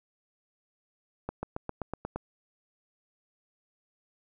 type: accelerating click train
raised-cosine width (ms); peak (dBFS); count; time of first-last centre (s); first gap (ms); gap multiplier
1; -19; 8; 1.29-2.16; 140; 0.96
effects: none